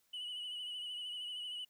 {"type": "tone with vibrato", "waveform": "sine", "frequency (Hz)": 2955, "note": "F#7", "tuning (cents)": -3, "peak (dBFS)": -38, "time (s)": [0.13, 1.65], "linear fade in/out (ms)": 10, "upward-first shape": "sine", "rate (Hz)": 13, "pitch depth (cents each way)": 42, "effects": ["tanh soft clip ceiling -39 dBFS", "white hiss -75 dBFS RMS until 1.69 s"]}